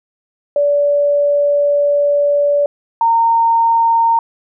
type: tone pair in turn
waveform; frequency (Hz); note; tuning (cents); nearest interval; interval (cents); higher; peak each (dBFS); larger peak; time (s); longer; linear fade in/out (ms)
sine; 577 / 918.8; D5 / A#5; -31 / -25; minor sixth; 806; second; -10 / -9; second; 0.56-2.66 / 3.01-4.19; first; 2
effects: none